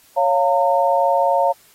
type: chord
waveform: sine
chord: Bb minor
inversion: first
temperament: equal with one note detuned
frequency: 554.4 / 698.5 / 911.6 Hz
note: Db5 / F5 / Bb5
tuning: 0 / 0 / -39 cents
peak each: -18 dBFS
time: 0.16-1.53 s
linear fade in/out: 20 ms
effects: white hiss -52 dBFS RMS until 1.74 s + AAC 48 kbps